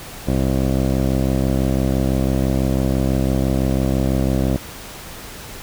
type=tone with low-pass filter; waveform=15% pulse; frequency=66 Hz; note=C2; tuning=16 cents sharp; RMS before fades=-18 dBFS; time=0.27-4.57 s; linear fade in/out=10 ms; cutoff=480 Hz; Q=2.8; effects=pink hiss -35 dBFS RMS until 5.62 s